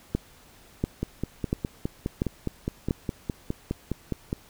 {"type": "two click trains", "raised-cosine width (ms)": 3, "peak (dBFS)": [-14, -11], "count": [17, 5], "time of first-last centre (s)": [[1.03, 4.329], [0.15, 2.909]], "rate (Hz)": [4.85, 1.45], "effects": ["pink hiss -54 dBFS RMS until 4.49 s"]}